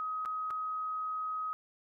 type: tone with dropouts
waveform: sine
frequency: 1263 Hz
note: D#6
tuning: 26 cents sharp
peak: -33 dBFS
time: 0-1.53 s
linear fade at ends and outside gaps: 0 ms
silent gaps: 0.251-0.258 / 0.504-0.508 s
effects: none